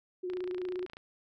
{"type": "tone with vibrato", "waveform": "sine", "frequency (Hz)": 363, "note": "F#4", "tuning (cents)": -33, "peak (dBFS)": -33, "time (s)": [0.23, 0.86], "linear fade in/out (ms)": 10, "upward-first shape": "sine", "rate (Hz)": 17, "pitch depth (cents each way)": 36}
{"type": "click train", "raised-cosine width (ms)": 0.3, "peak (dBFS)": -30, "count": 20, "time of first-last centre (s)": [0.3, 0.969], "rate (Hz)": 28.4}
{"effects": []}